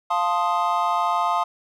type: chord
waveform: triangle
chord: F dominant seventh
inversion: none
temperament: equal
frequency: 698.5 / 880 / 1046.5 / 1244.5 Hz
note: F5 / A5 / C6 / Eb6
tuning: 0 / 0 / 0 / 0 cents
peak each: -23 dBFS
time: 0.1-1.44 s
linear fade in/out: 10 ms
effects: none